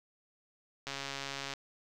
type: click train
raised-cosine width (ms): 0.2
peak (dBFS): -21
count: 93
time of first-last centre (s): 0.87-1.537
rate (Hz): 138
effects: none